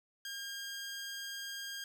15% pulse tone, 1612 Hz, G6, 48 cents sharp, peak -34 dBFS, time 0.25-1.84 s, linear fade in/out 2 ms, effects none

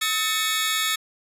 sawtooth tone cluster, 1283 / 1783 / 2220 / 3377 / 3768 Hz, E6 / A6 / C#7 / G#7 / A#7, -47 / +22 / +2 / +28 / +18 cents, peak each -25 dBFS, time 0.01-0.96 s, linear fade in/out 10 ms, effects resampled to 32000 Hz

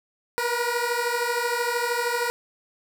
15% pulse beating tone pair, 473 / 486 Hz, A#4 / B4, +25 / -28 cents, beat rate 13 Hz, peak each -20 dBFS, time 0.38-2.3 s, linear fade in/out 0 ms, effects none

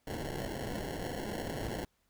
white noise with sample-and-hold, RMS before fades -38 dBFS, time 0.07-1.85 s, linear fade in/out 2 ms, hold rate 1225 Hz, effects pink hiss -75 dBFS RMS until 2.09 s

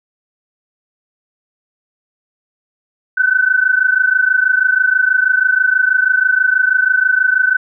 sine tone pair together, 1500 / 1526.2 Hz, F#6 / G6, +23 / -47 cents, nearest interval unison, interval 30 cents, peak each -13 dBFS, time 3.17-7.57 s, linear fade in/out 10 ms, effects none

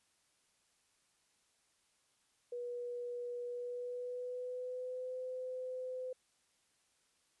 sine tone with pitch glide, 485.3 to 509.7 Hz, B4 to C5, -30 to -45 cents, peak -39 dBFS, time 2.52-6.13 s, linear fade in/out 5 ms, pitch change +85 cents, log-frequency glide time 3.45-5.18 s, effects white hiss -75 dBFS RMS until 7.4 s + resampled to 24000 Hz

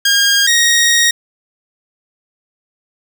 15% pulse tone pair in turn, 1618 / 1875 Hz, G#6 / A#6, -46 / +10 cents, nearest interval minor third, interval 256 cents, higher second, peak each -3 dBFS, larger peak neither, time 0.05-0.47 / 0.47-1.11 s, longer second, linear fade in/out 5 ms, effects none

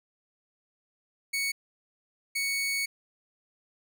sawtooth tone bursts at uneven times, 2224 Hz, C#7, 5 cents sharp, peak -24 dBFS, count 2, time 1.33-1.52 / 2.35-2.86 s, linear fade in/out 10 ms, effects none

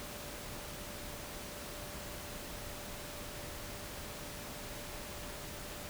sine tone in noise, 587.3 Hz, D5, in tune, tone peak -53 dBFS, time 0-5.89 s, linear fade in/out 0 ms, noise pink, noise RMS -45 dBFS, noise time 0-5.89 s, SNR -11 dB, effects none

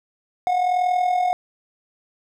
triangle tone with amplitude modulation, 725 Hz, F#5, 35 cents flat, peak -13 dBFS, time 0.47-1.33 s, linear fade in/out 0 ms, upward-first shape sine, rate 41 Hz, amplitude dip 55%, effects none

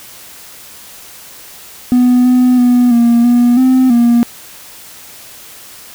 triangle tone with pitch steps, 247.8 / 250.6 / 245.4 / 235.5 / 241.5 / 258.1 / 237.1 Hz, B3 / B3 / B3 / A#3 / B3 / C4 / A#3, +6 / +25 / -11 / +18 / -39 / -23 / +30 cents, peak -3 dBFS, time 1.92-4.23 s, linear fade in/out 0 ms, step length 330 ms, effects tanh soft clip ceiling 0 dBFS + white hiss -35 dBFS RMS until 5.94 s

